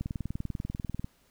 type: click train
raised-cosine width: 5 ms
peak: -21 dBFS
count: 22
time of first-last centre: 0.01-1.044 s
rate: 20.3 Hz
effects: pink hiss -66 dBFS RMS until 1.3 s